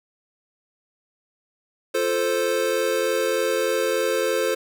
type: chord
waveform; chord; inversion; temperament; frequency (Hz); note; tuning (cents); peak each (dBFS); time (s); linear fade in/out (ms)
square; F major; none; equal; 349.2 / 440 / 523.3; F4 / A4 / C5; 0 / 0 / 0; -29 / -25 / -24; 1.94-4.55; 10
effects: none